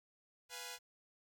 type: chord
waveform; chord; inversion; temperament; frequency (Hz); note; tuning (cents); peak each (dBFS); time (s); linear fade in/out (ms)
5% pulse; F diminished; second; equal; 493.9 / 698.5 / 830.6; Cb5 / F5 / Ab5; 0 / 0 / 0; -37 / -40 / -38; 0.49-0.79; 50
effects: 12-bit